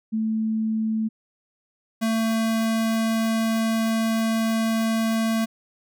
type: tone pair in turn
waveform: sine / square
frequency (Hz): 220 / 224.2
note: A3 / A3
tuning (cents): 0 / +33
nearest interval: unison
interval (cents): 33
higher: second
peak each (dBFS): -21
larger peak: neither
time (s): 0.12-1.09 / 2.01-5.46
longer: second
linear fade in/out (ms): 20
effects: none